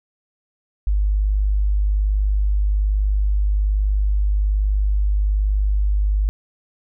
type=tone; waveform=sine; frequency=50.6 Hz; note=G#1; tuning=44 cents flat; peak=-15 dBFS; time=0.87-6.29 s; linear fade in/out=0 ms; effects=none